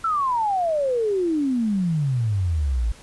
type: exponential sweep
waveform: sine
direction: down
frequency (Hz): 1360 to 53.1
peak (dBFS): -19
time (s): 0.04-2.92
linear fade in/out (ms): 5
effects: pink hiss -47 dBFS RMS until 3.02 s + resampled to 24000 Hz